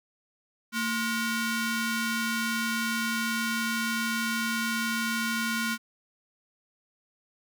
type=ring-modulated tone; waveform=sawtooth; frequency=830.6 Hz; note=G#5; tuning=in tune; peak=-20 dBFS; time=0.72-5.78 s; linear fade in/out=50 ms; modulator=604 Hz; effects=none